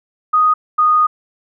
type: tone pair in turn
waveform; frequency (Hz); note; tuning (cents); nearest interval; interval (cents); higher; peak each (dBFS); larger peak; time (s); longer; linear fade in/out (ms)
sine; 1244.5 / 1235.9; D#6 / D#6; 0 / -12; unison; 12; first; -9; neither; 0.33-0.54 / 0.78-1.07; second; 10
effects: none